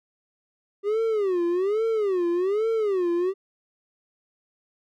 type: tone with vibrato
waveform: triangle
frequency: 394.1 Hz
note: G4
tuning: 9 cents sharp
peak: -19 dBFS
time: 0.83-3.34 s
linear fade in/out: 50 ms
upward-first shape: sine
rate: 1.2 Hz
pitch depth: 240 cents each way
effects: none